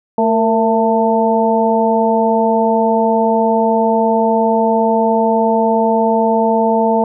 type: harmonic tone with a mistuned harmonic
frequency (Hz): 222.9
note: A3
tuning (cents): +23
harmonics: 1 / 2 / 3 / 4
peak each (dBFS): -16 / -16 / -16 / -16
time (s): 0.18-7.04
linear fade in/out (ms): 2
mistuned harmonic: 2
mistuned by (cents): +52
effects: none